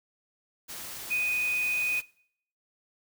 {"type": "tone in noise", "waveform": "sine", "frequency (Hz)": 2489, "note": "D#7", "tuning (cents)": 0, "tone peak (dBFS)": -25, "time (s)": [1.1, 2.01], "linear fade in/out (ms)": 20, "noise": "white", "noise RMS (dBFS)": -40, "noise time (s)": [0.68, 2.02], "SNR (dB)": 12, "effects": ["noise-tail reverb RT60 0.6 s tail -20 dB re dry"]}